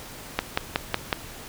click train, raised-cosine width 0.3 ms, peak -5 dBFS, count 5, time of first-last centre 0.39-1.128 s, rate 5.42 Hz, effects pink hiss -41 dBFS RMS until 1.48 s

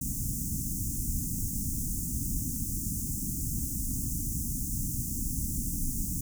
pink band-stop noise, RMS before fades -32 dBFS, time 0.01-6.21 s, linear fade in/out 5 ms, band 280 to 6300 Hz, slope 48 dB/octave, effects none

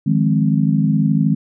sine chord, F minor seventh, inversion third, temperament equal, 155.56 / 174.61 / 207.7 / 261.6 Hz, Eb3 / F3 / Ab3 / C4, 0 / 0 / 0 / 0 cents, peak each -16 / -22 / -17 / -20 dBFS, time 0.06-1.35 s, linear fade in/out 10 ms, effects none

